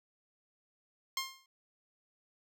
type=tone with exponential decay; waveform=10% pulse; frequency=1063 Hz; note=C6; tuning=27 cents sharp; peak=-22 dBFS; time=1.17-1.46 s; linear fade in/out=2 ms; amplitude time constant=63 ms; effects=none